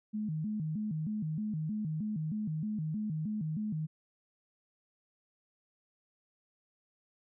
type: tone with vibrato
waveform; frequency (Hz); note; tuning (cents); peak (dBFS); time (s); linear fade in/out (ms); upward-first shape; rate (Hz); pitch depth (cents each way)
sine; 182.3; F#3; -25; -32; 0.13-3.87; 20; square; 3.2; 270
effects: none